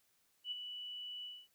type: tone with ADSR envelope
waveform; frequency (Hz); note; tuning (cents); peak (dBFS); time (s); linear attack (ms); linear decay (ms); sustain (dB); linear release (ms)
sine; 2960; F#7; 0; -36; 0.44-1.48; 74; 19; -7; 240
effects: white hiss -75 dBFS RMS until 1.54 s